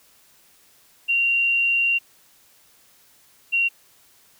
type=tone pair in turn; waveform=sine; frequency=2762 / 2751 Hz; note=F7 / F7; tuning=-20 / -27 cents; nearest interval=unison; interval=7 cents; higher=first; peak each=-17 dBFS; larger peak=neither; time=1.08-1.99 / 3.52-3.69 s; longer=first; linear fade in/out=20 ms; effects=white hiss -56 dBFS RMS until 4.39 s